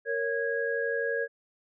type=tone cluster; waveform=sine; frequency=463.2 / 555 / 1649 Hz; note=A#4 / C#5 / G#6; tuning=-11 / +2 / -13 cents; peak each=-30 / -33 / -31 dBFS; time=0.05-1.28 s; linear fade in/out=50 ms; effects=none